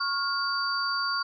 sine tone cluster, 1103 / 1410 / 4632 Hz, C#6 / F6 / D8, -9 / +16 / -25 cents, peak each -30 dBFS, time 0-1.23 s, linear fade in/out 10 ms, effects none

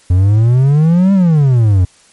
triangle exponential two-way sweep, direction up then down, 87.31 to 200 to 87.31 Hz, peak -4 dBFS, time 0.1-1.85 s, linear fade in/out 5 ms, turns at 1.13 s, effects white hiss -47 dBFS RMS until 2.12 s + MP3 48 kbps

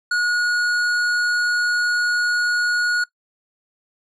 sine tone with hard clipping, 1449 Hz, F#6, 37 cents flat, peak -19 dBFS, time 0.11-3.04 s, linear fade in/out 5 ms, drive 13 dB, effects noise-tail reverb RT60 0.1 s tail -20 dB re dry + low-pass 8000 Hz 12 dB/octave

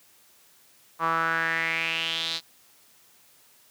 sawtooth tone with band-pass filter sweep, 164 Hz, E3, 9 cents flat, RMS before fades -27 dBFS, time 0.99-2.41 s, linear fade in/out 50 ms, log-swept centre 1100 to 4200 Hz, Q 5, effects white hiss -58 dBFS RMS until 3.7 s + high-pass 80 Hz 12 dB/octave

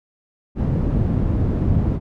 white low-pass noise, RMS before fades -19 dBFS, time 0.55-2 s, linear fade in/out 50 ms, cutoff 160 Hz, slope 12 dB/octave, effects none

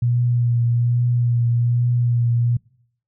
sine tone with vibrato, 120 Hz, B2, 49 cents flat, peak -15 dBFS, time 0.02-2.57 s, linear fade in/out 5 ms, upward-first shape triangle, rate 1.2 Hz, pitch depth 26 cents each way, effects noise-tail reverb RT60 0.7 s tail -25 dB re dry

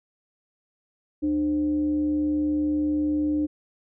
sine tone with frequency modulation, 300 Hz, D4, 37 cents sharp, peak -21 dBFS, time 1.22-3.47 s, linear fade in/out 20 ms, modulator 227 Hz, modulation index 0.28, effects none

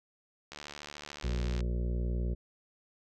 click train, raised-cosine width 0.2 ms, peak -25 dBFS, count 81, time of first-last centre 0.52-1.605 s, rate 73.7 Hz
harmonic tone, 59.9 Hz, A#1, 48 cents sharp, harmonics 1 / 2 / 3 / 4 / 6 / 7 / 8 / 9 / 10, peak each -30 / -39 / -40 / -46 / -45 / -49 / -52 / -53 / -55 dBFS, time 1.23-2.35 s, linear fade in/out 20 ms
effects none

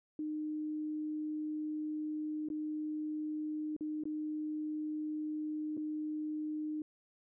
sine tone with dropouts, 305.8 Hz, D#4, 30 cents flat, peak -35 dBFS, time 0.19-6.82 s, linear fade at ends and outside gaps 2 ms, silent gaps 2.487-2.501 / 3.765-3.808 / 4.037-4.054 / 5.769-5.775 s, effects none

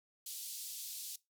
white band-pass noise, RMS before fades -45 dBFS, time 0.26-1.16 s, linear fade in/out 5 ms, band 3500 to 15000 Hz, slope 24 dB/octave, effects noise-tail reverb RT60 0.2 s tail -20 dB re dry

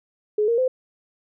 sine tone with pitch steps, 422.1 / 465.7 / 513.7 Hz, G#4 / A#4 / C5, +28 / -2 / -32 cents, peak -17 dBFS, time 0.38-0.68 s, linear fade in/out 5 ms, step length 100 ms, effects none

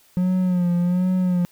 triangle tone with vibrato, 179.5 Hz, F3, 48 cents sharp, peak -15 dBFS, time 0.17-1.45 s, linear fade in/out 0 ms, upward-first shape sine, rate 1.3 Hz, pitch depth 51 cents each way, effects white hiss -56 dBFS RMS until 1.51 s

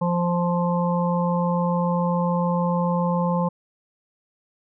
harmonic tone, 174.61 Hz, F3, in tune, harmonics 1 / 3 / 5 / 6, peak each -21 / -26 / -28 / -29 dBFS, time 0.01-3.49 s, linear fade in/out 10 ms, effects none

